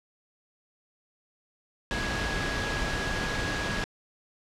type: tone in noise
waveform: sine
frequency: 1661.2 Hz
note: G#6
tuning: in tune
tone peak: -34 dBFS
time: 1.91-3.84 s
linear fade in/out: 0 ms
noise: pink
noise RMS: -30 dBFS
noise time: 1.91-3.84 s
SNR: -7 dB
effects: low-pass 5000 Hz 12 dB/octave